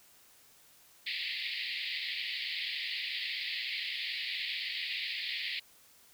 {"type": "band-pass noise", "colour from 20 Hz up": "pink", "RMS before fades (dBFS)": -37, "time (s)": [1.06, 5.6], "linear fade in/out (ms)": 10, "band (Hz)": [1900, 4700], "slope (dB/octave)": 96, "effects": ["white hiss -61 dBFS RMS until 6.13 s"]}